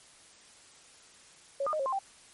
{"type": "tone with pitch steps", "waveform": "sine", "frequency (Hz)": [554, 1220, 618, 542, 1054, 782], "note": ["C#5", "D#6", "D#5", "C#5", "C6", "G5"], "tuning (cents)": [-1, -34, -12, -39, 12, -4], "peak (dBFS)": -28, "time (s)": [1.6, 1.99], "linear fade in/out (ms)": 5, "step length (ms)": 65, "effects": ["white hiss -56 dBFS RMS until 2.33 s", "MP3 48 kbps"]}